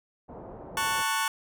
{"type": "low-pass noise", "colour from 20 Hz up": "white", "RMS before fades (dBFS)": -43, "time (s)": [0.28, 1.03], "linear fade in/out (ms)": 20, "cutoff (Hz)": 790, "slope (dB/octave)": 24}
{"type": "chord", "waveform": "sawtooth", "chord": "F# minor", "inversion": "first", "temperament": "just", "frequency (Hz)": [888, 1110, 1480], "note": ["A5", "C#6", "F#6"], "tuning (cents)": [16, 2, 0], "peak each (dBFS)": [-26, -26, -27], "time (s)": [0.77, 1.28], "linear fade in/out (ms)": 2}
{"effects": []}